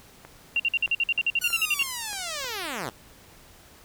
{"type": "click train", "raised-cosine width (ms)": 0.5, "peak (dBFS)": -27, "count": 8, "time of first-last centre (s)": [0.25, 2.444], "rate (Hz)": 3.19}
{"type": "tone bursts", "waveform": "sine", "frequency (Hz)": 2765, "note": "F7", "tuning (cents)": -18, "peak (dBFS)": -20, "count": 15, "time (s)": [0.56, 1.829], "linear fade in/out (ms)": 2, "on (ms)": 37, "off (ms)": 51}
{"type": "linear sweep", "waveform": "5% pulse", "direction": "down", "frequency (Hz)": [1480, 101.6], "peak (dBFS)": -19, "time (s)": [1.41, 2.9], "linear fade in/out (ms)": 10}
{"effects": ["pink hiss -52 dBFS RMS until 3.84 s"]}